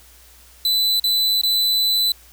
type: tone with dropouts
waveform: 45% pulse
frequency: 3999 Hz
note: B7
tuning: 21 cents sharp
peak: -16 dBFS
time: 0.65-2.12 s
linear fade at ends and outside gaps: 2 ms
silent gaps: 0.998-1.04 / 1.414-1.434 s
effects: added 60 Hz sine -50 dBFS peak until 2.32 s + white hiss -49 dBFS RMS until 2.32 s